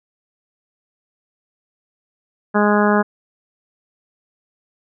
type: harmonic tone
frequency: 207.7 Hz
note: G#3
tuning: in tune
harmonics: 1 / 2 / 3 / 4 / 5 / 6 / 7 / 8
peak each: -16 / -19 / -21 / -22 / -23 / -24 / -24 / -25 dBFS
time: 2.54-3.03 s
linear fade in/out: 20 ms
effects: none